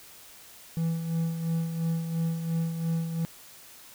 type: tone with tremolo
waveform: triangle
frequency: 164.81 Hz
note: E3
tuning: in tune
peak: -22 dBFS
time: 0.77-3.25 s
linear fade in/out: 0 ms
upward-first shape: sine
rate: 2.9 Hz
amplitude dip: 55%
effects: white hiss -50 dBFS RMS until 3.94 s